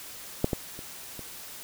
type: clicks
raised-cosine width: 2 ms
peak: -9 / -13 / -27 / -26 dBFS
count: 4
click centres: 0.444 / 0.532 / 0.791 / 1.193 s
effects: white hiss -43 dBFS RMS until 1.63 s